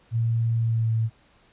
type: tone with pitch glide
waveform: sine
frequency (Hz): 114.9 to 112.54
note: A#2 to A2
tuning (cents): -25 to +40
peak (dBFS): -20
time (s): 0.11-1.1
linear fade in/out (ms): 50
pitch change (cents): -35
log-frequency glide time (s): 0.57-0.92
effects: pink hiss -59 dBFS RMS until 1.52 s + resampled to 8000 Hz